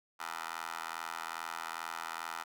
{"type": "tone with high-pass filter", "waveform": "15% pulse", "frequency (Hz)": 82.41, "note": "E2", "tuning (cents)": 0, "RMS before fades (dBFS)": -41, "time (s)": [0.19, 2.44], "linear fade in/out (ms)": 20, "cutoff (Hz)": 1100, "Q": 3.2, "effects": []}